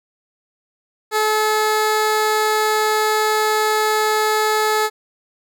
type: tone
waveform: 15% pulse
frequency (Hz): 430.4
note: A4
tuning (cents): -38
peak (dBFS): -9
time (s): 1.11-4.9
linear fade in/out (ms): 50
effects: none